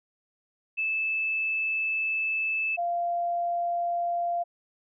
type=tone pair in turn; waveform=sine; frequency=2623 / 692.8 Hz; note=E7 / F5; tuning=-9 / -14 cents; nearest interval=octave + major seventh; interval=2305 cents; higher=first; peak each=-25 dBFS; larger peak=neither; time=0.77-2.77 / 2.77-4.44 s; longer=first; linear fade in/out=20 ms; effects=none